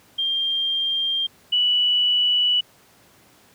sine tone pair in turn, 3191 / 2954 Hz, G7 / F#7, +30 / -3 cents, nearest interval minor second, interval 133 cents, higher first, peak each -20 / -16 dBFS, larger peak second, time 0.18-1.27 / 1.52-2.61 s, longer neither, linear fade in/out 10 ms, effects pink hiss -54 dBFS RMS until 3.54 s + high-pass 100 Hz 12 dB/octave

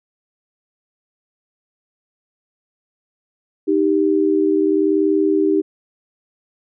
sine tone pair together, 311.1 / 392 Hz, D#4 / G4, 0 / 0 cents, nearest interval major third, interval 400 cents, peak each -16 dBFS, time 3.67-5.62 s, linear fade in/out 20 ms, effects none

